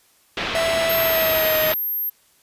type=low-pass noise; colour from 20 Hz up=white; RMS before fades=-26 dBFS; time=0.37-1.74 s; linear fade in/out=2 ms; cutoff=3600 Hz; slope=24 dB/octave
type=tone with pitch glide; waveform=45% pulse; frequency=659.3 to 625.9 Hz; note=E5 to D#5; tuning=0 to +10 cents; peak=-19 dBFS; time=0.55-1.72 s; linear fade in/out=0 ms; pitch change=-90 cents; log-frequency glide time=0.98-1.57 s
type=tone; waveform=sine; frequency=12800 Hz; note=G9; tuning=35 cents sharp; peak=-21 dBFS; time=0.89-2.1 s; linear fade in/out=10 ms
effects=white hiss -58 dBFS RMS until 2.42 s + resampled to 32000 Hz